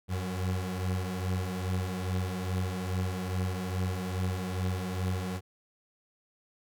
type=beating tone pair; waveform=30% pulse; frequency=90.8 / 93.2 Hz; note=F#2 / F#2; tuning=-32 / +13 cents; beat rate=2.4 Hz; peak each=-32 / -29 dBFS; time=0.08-5.41 s; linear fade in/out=50 ms; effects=none